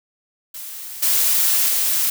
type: noise with level steps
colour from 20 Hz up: blue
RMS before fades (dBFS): -33 / -17 / -19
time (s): 0.54-2.1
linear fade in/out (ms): 5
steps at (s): 1.02 / 1.68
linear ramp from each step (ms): 10
effects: none